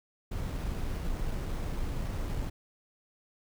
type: noise with sample-and-hold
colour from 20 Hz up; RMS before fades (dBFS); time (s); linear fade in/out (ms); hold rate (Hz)
brown; -33; 0.31-2.5; 10; 7350
effects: none